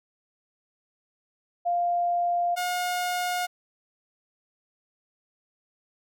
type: tone pair in turn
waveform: sine / sawtooth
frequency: 698.5 / 717.7 Hz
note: F5 / F5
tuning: 0 / +47 cents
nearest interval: unison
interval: 47 cents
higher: second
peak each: -22 dBFS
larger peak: neither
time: 1.65-2.56 / 2.56-3.47 s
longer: neither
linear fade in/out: 20 ms
effects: none